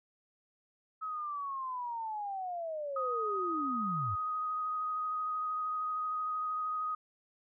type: linear sweep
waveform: sine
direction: down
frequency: 1289 to 84.7 Hz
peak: -35 dBFS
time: 1.01-4.16 s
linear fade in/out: 20 ms
type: tone with vibrato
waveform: sine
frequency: 1251 Hz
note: D#6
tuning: 9 cents sharp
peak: -32 dBFS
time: 2.96-6.95 s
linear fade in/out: 5 ms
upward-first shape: sine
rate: 13 Hz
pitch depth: 12 cents each way
effects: none